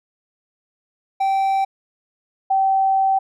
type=tone pair in turn; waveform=triangle / sine; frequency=777 / 772.7 Hz; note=G5 / G5; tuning=-16 / -25 cents; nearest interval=unison; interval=9 cents; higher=first; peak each=-14 dBFS; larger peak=neither; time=1.2-1.65 / 2.5-3.19 s; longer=second; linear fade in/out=10 ms; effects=none